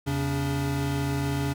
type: tone cluster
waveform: square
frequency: 83.2 / 136.5 / 285.2 Hz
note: E2 / C#3 / C#4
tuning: +17 / -26 / +49 cents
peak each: -34 / -28 / -31 dBFS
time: 0.06-1.54 s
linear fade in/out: 20 ms
effects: none